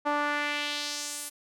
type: tone with band-pass filter sweep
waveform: sawtooth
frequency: 292.9 Hz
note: D4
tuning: 5 cents flat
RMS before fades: -31 dBFS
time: 0.05-1.3 s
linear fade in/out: 20 ms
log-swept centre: 930 to 11000 Hz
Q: 1.7
effects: none